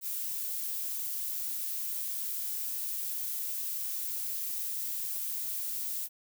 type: noise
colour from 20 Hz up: violet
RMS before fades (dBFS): -35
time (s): 0.01-6.09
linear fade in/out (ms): 50
effects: none